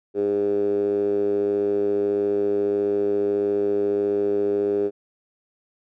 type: tone with band-pass filter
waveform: 10% pulse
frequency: 101.6 Hz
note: G#2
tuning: 38 cents flat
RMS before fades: -22 dBFS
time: 0.14-4.91 s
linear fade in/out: 50 ms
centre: 390 Hz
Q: 7.2
effects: none